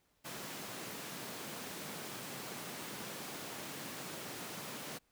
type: high-pass noise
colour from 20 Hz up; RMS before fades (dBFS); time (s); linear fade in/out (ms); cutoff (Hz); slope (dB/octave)
pink; -45; 0.24-4.99; 20; 140; 24
effects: pink hiss -75 dBFS RMS until 5.11 s